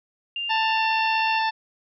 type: tone with pitch glide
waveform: sine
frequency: 2796 to 2734 Hz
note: F7 to F7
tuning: +1 to -37 cents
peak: -26 dBFS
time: 0.36-1.39 s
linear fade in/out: 2 ms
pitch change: -38 cents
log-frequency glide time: 0.68-0.85 s
type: harmonic tone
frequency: 886 Hz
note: A5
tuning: 12 cents sharp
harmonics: 1 / 2 / 3 / 4 / 5 / 6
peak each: -22 / -28 / -32 / -34 / -36 / -38 dBFS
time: 0.49-1.51 s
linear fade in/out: 20 ms
effects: none